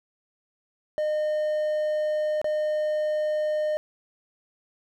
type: tone with dropouts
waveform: triangle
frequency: 610 Hz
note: D#5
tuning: 34 cents flat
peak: -21 dBFS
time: 0.98-3.77 s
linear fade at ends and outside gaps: 0 ms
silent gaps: 2.415-2.444 s
effects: none